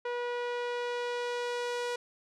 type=tone with low-pass filter sweep; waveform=sawtooth; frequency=484.7 Hz; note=B4; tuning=32 cents flat; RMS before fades=-34 dBFS; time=0.05-1.96 s; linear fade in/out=5 ms; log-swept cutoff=2400 to 7300 Hz; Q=0.72; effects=none